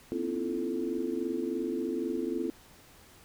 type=tone cluster; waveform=sine; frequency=243 / 265.7 / 318.8 / 342.4 / 437.3 Hz; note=B3 / C4 / D#4 / F4 / A4; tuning=-28 / +27 / +42 / -34 / -11 cents; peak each=-39 / -35 / -40 / -33 / -37 dBFS; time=0.12-2.5 s; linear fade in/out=0 ms; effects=pink hiss -56 dBFS RMS until 3.24 s